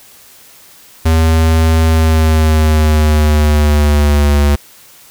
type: tone with pitch glide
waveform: square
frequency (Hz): 80.6 to 72.22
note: E2 to D2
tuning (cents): -38 to -28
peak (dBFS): -8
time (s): 1.05-4.56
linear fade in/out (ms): 10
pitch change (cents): -190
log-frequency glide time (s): 1.85-4.39
effects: white hiss -41 dBFS RMS until 5.1 s